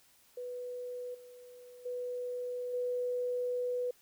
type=tone with level steps; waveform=sine; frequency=493.9 Hz; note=B4; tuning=in tune; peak=-38 / -50 / -35 / -31 dBFS; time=0.37-3.91 s; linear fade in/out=5 ms; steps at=1.14 / 1.85 / 2.73 s; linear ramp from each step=10 ms; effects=white hiss -65 dBFS RMS until 4.01 s